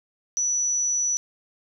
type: tone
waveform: sine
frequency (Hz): 5920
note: F#8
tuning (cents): 0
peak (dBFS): -21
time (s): 0.37-1.17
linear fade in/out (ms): 0
effects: none